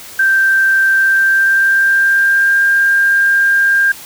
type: tone with pitch glide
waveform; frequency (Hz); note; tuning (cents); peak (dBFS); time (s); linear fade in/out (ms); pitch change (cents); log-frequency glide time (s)
sine; 1568 to 1599.1; G6 to G6; 0 to +34; -8; 0.19-3.92; 5; +34; 0.94-2.63
effects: white hiss -33 dBFS RMS until 4.05 s